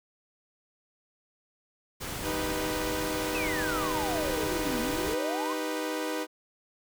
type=noise; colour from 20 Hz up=pink; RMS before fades=-36 dBFS; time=2-5.15 s; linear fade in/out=20 ms
type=chord; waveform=sawtooth; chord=Eb augmented; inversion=none; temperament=equal; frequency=311.1 / 392 / 493.9 Hz; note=Eb4 / G4 / B4; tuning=0 / 0 / 0 cents; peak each=-29 / -34 / -30 dBFS; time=2.22-6.27 s; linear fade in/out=50 ms
type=exponential two-way sweep; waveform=sine; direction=down then up; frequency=2637 to 227.7 to 1089 Hz; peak=-32 dBFS; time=3.35-5.53 s; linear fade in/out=0 ms; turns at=4.8 s
effects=none